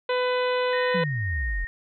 harmonic tone, 500 Hz, B4, 21 cents sharp, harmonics 1 / 2 / 3 / 4 / 5 / 6 / 7 / 8, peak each -23 / -29 / -33 / -35 / -37 / -39 / -40 / -41 dBFS, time 0.09-1.04 s, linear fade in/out 5 ms
sine tone with tremolo, 1851 Hz, A#6, 13 cents flat, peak -29 dBFS, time 0.73-1.67 s, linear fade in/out 0 ms, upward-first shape sine, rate 1.9 Hz, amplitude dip 25%
sine exponential sweep, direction down, 195.3 to 40.87 Hz, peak -25 dBFS, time 0.94-1.65 s, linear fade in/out 10 ms
effects none

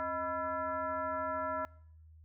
sine tone with frequency modulation, 987.8 Hz, B5, in tune, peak -33 dBFS, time 0-1.65 s, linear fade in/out 0 ms, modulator 360 Hz, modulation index 1.5, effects noise-tail reverb RT60 0.7 s tail -25 dB re dry + added 79 Hz sine -54 dBFS peak until 2.24 s

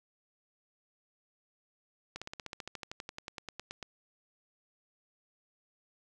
slowing click train, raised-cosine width 0.2 ms, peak -23 dBFS, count 21, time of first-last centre 2.16-3.828 s, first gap 56 ms, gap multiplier 1.04, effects none

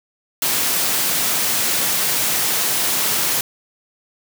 white high-pass noise, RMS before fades -19 dBFS, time 0.42-3.41 s, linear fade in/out 2 ms, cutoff 100 Hz, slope 96 dB/octave, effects none

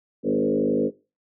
sine tone with frequency modulation, 358.9 Hz, F4, 47 cents sharp, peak -19 dBFS, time 0.23-0.91 s, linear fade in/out 50 ms, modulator 51.3 Hz, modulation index 3, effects noise-tail reverb RT60 0.3 s tail -19 dB re dry

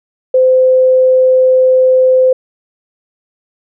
sine tone, 515 Hz, C5, 28 cents flat, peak -5 dBFS, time 0.34-2.33 s, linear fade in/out 5 ms, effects none

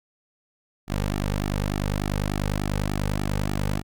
sawtooth tone with flanger, 50.1 Hz, G1, 38 cents sharp, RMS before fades -26 dBFS, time 0.87-3.83 s, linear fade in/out 50 ms, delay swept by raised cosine 1.9 to 3 ms, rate 3.4 Hz, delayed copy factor -0.95, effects none

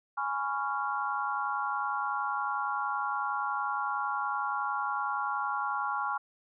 sine chord, C# dominant seventh, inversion second, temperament just, 831.5 / 997.9 / 1108.7 / 1385.9 Hz, G#5 / B5 / C#6 / E#6, +2 / +18 / 0 / -14 cents, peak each -34 / -38 / -34 / -34 dBFS, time 0.17-6.18 s, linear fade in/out 10 ms, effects none

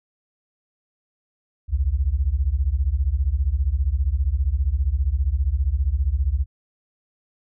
sine beating tone pair, 60.4 / 75.4 Hz, B1 / D2, -38 / +46 cents, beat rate 15 Hz, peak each -21 / -21 dBFS, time 1.68-6.46 s, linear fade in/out 50 ms, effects none

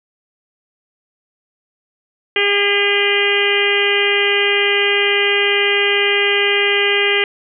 harmonic tone with a mistuned harmonic, 404.9 Hz, G#4, 44 cents flat, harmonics 1 / 2 / 3 / 4 / 5 / 6 / 7 / 8, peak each -18 / -28 / -28 / -23 / -18 / -20 / -20 / -23 dBFS, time 2.36-7.24 s, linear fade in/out 2 ms, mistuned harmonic 8, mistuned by -49 cents, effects none

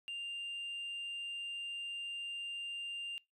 sine tone, 2794 Hz, F7, in tune, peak -37 dBFS, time 0.08-3.18 s, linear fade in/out 0 ms, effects noise-tail reverb RT60 0.2 s tail -25 dB re dry + tanh soft clip ceiling -38 dBFS

